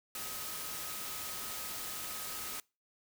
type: tone in noise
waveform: sine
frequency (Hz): 1266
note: D#6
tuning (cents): +30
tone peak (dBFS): -51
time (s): 0.15-2.6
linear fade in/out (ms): 2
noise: white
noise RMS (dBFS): -41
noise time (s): 0.15-2.6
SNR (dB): -13
effects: noise-tail reverb RT60 0.3 s tail -25 dB re dry